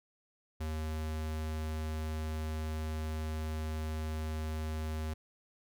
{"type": "tone", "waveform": "square", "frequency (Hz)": 78.2, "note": "D#2", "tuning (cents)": 9, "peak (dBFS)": -35, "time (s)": [0.6, 5.14], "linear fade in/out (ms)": 10, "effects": []}